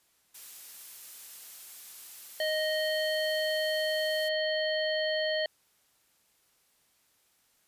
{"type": "noise", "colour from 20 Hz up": "blue", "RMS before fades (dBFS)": -45, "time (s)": [0.34, 4.29], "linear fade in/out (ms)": 10}
{"type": "harmonic tone", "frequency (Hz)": 622.3, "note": "D#5", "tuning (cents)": 0, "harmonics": [1, 3, 5, 7], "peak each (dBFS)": [-29, -34, -36, -37], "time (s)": [2.4, 5.46], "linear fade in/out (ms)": 2}
{"effects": ["white hiss -69 dBFS RMS until 7.67 s", "resampled to 32000 Hz"]}